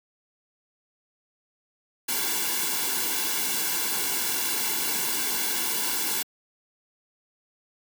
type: noise with comb filter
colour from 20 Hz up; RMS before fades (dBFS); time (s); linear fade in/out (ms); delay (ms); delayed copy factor
white; -27; 2.08-6.23; 10; 1.6; -0.85
effects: high-pass 200 Hz 12 dB/octave